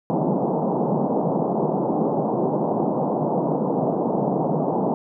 pink band-pass noise, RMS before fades -22 dBFS, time 0.1-4.94 s, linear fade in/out 0 ms, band 150 to 910 Hz, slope 48 dB/octave, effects none

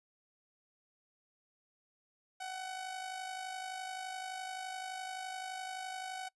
sawtooth tone with amplitude modulation, 750 Hz, F#5, 23 cents sharp, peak -34 dBFS, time 2.4-6.29 s, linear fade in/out 10 ms, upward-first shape sine, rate 51.7 Hz, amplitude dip 50%, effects noise-tail reverb RT60 0.1 s tail -24 dB re dry + resampled to 24000 Hz

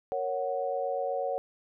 sine chord, F# major, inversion first, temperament equal, 466.2 / 554.4 / 740 Hz, A#4 / C#5 / F#5, 0 / 0 / 0 cents, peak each -35 / -31 / -33 dBFS, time 0.12-1.38 s, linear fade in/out 0 ms, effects none

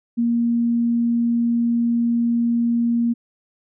sine tone, 235 Hz, A#3, 14 cents sharp, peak -16 dBFS, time 0.17-3.14 s, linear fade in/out 20 ms, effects none

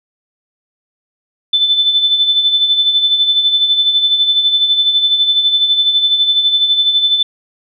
sine tone with tremolo, 3520 Hz, A7, in tune, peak -7 dBFS, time 1.53-7.23 s, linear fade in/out 5 ms, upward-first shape sine, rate 12 Hz, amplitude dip 55%, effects none

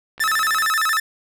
click train, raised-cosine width 0.3 ms, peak -23 dBFS, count 32, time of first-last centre 0.18-0.665 s, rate 63.9 Hz
45% pulse tone with vibrato, 1511 Hz, F#6, 36 cents sharp, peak -17 dBFS, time 0.2-1 s, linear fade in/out 5 ms, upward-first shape square, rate 13 Hz, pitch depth 280 cents each way
effects none

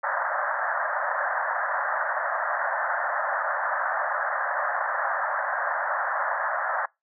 white band-pass noise, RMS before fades -27 dBFS, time 0.03-6.86 s, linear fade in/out 10 ms, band 560 to 1800 Hz, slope 96 dB/octave, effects noise-tail reverb RT60 0.2 s tail -24 dB re dry

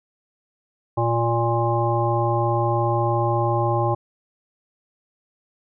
harmonic tone, 117.1 Hz, A#2, 8 cents sharp, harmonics 1 / 3 / 5 / 7 / 9, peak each -22 / -25 / -26 / -24 / -27 dBFS, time 0.97-3.95 s, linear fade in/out 10 ms, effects none

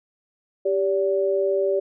sine tone pair together, 392.8 / 575 Hz, G4 / D5, +4 / -37 cents, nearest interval perfect fifth, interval 659 cents, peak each -21 / -22 dBFS, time 0.65-1.8 s, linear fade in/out 10 ms, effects none

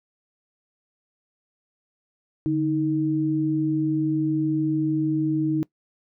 sine tone pair together, 146.83 / 313.6 Hz, D3 / D#4, 0 / +14 cents, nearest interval octave + minor second, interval 1314 cents, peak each -26 / -21 dBFS, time 2.46-5.63 s, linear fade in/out 0 ms, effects noise-tail reverb RT60 0.1 s tail -21 dB re dry

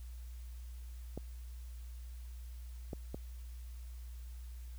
clicks, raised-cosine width 2 ms, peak -27 dBFS, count 3, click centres 1.176 / 2.932 / 3.145 s, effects added 60 Hz sine -44 dBFS peak until 4.78 s + white hiss -64 dBFS RMS until 4.78 s

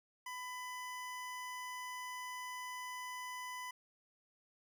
25% pulse tone, 1000 Hz, B5, 21 cents sharp, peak -39 dBFS, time 0.26-3.71 s, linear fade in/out 5 ms, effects none

